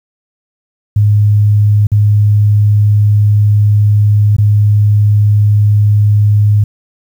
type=tone with dropouts; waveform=sine; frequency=104.2 Hz; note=G#2; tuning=6 cents sharp; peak=-5 dBFS; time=0.96-6.64 s; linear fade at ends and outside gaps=5 ms; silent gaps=1.87-1.917 / 4.366-4.383 s; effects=7-bit